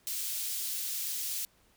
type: high-pass noise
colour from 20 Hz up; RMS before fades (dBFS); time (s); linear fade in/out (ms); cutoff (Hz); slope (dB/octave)
white; -35; 0.07-1.45; 0; 3600; 12
effects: pink hiss -66 dBFS RMS until 1.76 s